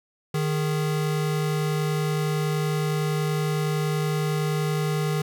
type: tone pair together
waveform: square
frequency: 153.58 / 410 Hz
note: D#3 / G#4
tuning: -22 / -22 cents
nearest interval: octave + perfect fourth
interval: 1700 cents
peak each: -24 / -31 dBFS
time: 0.34-5.22 s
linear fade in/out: 5 ms
effects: none